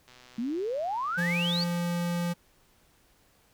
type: click train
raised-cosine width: 0.2 ms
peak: -35 dBFS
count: 214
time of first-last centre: 0.08-1.784 s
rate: 125 Hz
type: exponential sweep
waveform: sine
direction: up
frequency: 220 to 4734 Hz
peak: -28 dBFS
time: 0.38-1.64 s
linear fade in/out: 5 ms
type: tone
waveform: square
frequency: 173.3 Hz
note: F3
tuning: 13 cents flat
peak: -28 dBFS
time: 1.17-2.34 s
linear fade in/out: 20 ms
effects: pink hiss -64 dBFS RMS until 3.53 s